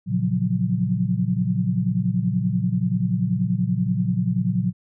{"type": "chord", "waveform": "sine", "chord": "Gb major seventh", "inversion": "first", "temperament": "equal", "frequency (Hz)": [116.54, 138.59, 174.61, 185], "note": ["Bb2", "Db3", "F3", "Gb3"], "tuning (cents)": [0, 0, 0, 0], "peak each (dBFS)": [-25, -28, -24, -23], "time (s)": [0.06, 4.73], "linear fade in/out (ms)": 50, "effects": []}